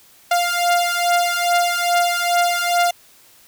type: beating tone pair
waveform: sawtooth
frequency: 698.5 / 700.9 Hz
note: F5 / F5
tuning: 0 / +6 cents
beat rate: 2.4 Hz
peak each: -15 dBFS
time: 0.31-2.91 s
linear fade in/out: 5 ms
effects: white hiss -50 dBFS RMS until 3.47 s